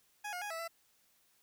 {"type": "tone with pitch steps", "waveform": "20% pulse", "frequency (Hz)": [832, 716, 828, 655, 668], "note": ["G#5", "F5", "G#5", "E5", "E5"], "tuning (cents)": [3, 43, -5, -11, 23], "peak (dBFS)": -34, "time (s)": [0.24, 0.68], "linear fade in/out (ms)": 10, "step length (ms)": 88, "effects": ["white hiss -71 dBFS RMS until 1.42 s"]}